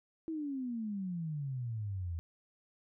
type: exponential sweep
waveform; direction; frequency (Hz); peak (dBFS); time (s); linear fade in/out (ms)
sine; down; 329.5 to 81; -35; 0.28-2.19; 0
effects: none